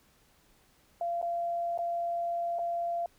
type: tone with dropouts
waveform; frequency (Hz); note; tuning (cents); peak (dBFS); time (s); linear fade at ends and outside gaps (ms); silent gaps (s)
sine; 687; F5; -29; -29; 1.01-3.06; 2; 1.216-1.226 / 1.777-1.788 / 2.587-2.591
effects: pink hiss -65 dBFS RMS until 3.18 s